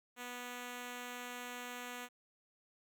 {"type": "tone", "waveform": "5% pulse", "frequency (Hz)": 245.6, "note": "B3", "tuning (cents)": -9, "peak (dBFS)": -32, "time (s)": [0.16, 2.09], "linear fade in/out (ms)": 50, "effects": []}